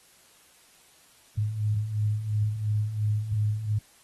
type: beating tone pair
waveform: sine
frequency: 103.83 / 106.73 Hz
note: G#2 / G#2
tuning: 0 / +48 cents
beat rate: 2.9 Hz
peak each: -31 / -25 dBFS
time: 1.37-3.79 s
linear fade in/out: 10 ms
effects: white hiss -58 dBFS RMS until 4.03 s + AAC 32 kbps